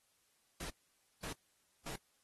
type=noise bursts; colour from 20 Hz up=pink; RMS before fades=-45 dBFS; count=3; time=0.6-1.96 s; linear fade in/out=5 ms; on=100 ms; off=530 ms; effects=white hiss -75 dBFS RMS until 2.23 s + AAC 32 kbps